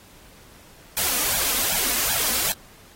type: noise with flanger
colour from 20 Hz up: white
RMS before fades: -23 dBFS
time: 0.97-2.52 s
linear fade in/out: 0 ms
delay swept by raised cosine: 1.2 to 4.1 ms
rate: 2.6 Hz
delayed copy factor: +0.95
effects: pink hiss -50 dBFS RMS until 2.95 s + AAC 48 kbps